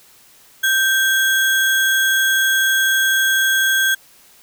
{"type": "tone with sample-and-hold", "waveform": "sine", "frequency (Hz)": 1568, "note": "G6", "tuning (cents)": 0, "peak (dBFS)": -13, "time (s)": [0.63, 3.95], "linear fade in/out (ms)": 10, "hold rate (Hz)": 4900, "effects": ["white hiss -49 dBFS RMS until 4.42 s"]}